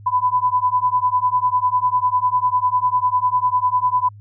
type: beating tone pair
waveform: sine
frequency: 995 / 1005 Hz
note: B5 / B5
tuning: +13 / +30 cents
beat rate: 10 Hz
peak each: -18 dBFS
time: 0.06-4.09 s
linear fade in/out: 10 ms
effects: added 103 Hz sine -38 dBFS peak until 4.2 s